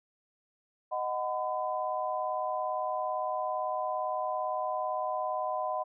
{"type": "chord", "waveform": "sine", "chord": "B major", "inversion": "first", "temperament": "equal with one note detuned", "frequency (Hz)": [622.3, 740, 1009.7], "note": ["D#5", "F#5", "B5"], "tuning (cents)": [0, 0, 38], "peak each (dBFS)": -34, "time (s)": [0.91, 5.84], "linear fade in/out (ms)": 20, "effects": []}